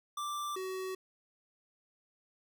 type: tone pair in turn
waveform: square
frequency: 1177 / 376 Hz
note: D6 / F#4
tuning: +3 / +28 cents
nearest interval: octave + minor sixth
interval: 1975 cents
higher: first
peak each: -36 / -37 dBFS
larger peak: first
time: 0.17-0.56 / 0.56-0.95 s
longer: neither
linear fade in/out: 5 ms
effects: none